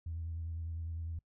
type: tone with vibrato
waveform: sine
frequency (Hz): 82.41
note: E2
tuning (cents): 0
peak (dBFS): -36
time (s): 0.06-1.19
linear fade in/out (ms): 5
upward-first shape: triangle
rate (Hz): 9.9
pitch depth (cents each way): 39
effects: noise-tail reverb RT60 0.1 s tail -26 dB re dry + tanh soft clip ceiling -32 dBFS